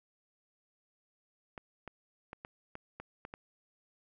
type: clicks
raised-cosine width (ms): 0.5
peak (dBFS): -28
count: 8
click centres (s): 1.578 / 1.877 / 2.331 / 2.449 / 2.754 / 3 / 3.251 / 3.339
effects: none